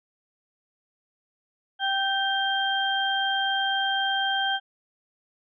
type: tone cluster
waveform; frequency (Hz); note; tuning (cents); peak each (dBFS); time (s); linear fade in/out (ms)
sine; 781 / 1557 / 3182; G5 / G6 / G7; -7 / -12 / +25; -27; 1.79-4.6; 50
effects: none